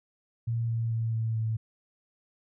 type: tone with pitch steps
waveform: sine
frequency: 115.9 / 114.7 / 113.51 / 112.34 / 111.18 Hz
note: A#2 / A#2 / A#2 / A2 / A2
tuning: -10 / -28 / -46 / +36 / +18 cents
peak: -26 dBFS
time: 0.47-1.57 s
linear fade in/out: 10 ms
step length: 220 ms
effects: none